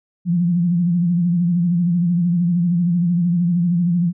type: tone with vibrato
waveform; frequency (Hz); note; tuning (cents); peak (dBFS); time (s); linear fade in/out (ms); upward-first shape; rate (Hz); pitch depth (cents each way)
sine; 173.8; F3; -8; -14; 0.25-4.13; 50; sine; 13; 66
effects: none